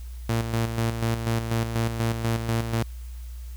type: tone with tremolo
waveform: sawtooth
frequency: 114.7 Hz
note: A#2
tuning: 28 cents flat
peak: -18 dBFS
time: 0.29-2.83 s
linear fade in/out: 5 ms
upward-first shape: square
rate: 4.1 Hz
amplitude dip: 55%
effects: added 60 Hz sine -34 dBFS peak until 3.56 s + white hiss -54 dBFS RMS until 3.56 s